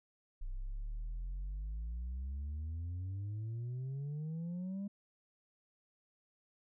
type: exponential sweep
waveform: sine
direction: up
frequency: 30.12 to 203.2 Hz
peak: -35 dBFS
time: 0.41-4.88 s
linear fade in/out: 10 ms
effects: tanh soft clip ceiling -37 dBFS